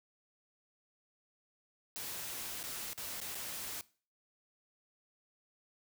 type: noise with dropouts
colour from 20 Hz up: white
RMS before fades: -42 dBFS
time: 1.96-3.81 s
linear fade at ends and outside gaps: 0 ms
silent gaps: 2.63-2.638 / 2.932-2.977 / 3.202-3.215 / 3.347-3.353 s
effects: noise-tail reverb RT60 0.4 s tail -20 dB re dry